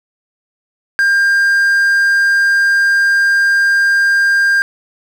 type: tone with quantisation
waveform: triangle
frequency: 1600 Hz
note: G6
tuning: 35 cents sharp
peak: -7 dBFS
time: 0.99-4.62 s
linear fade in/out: 0 ms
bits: 6
effects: none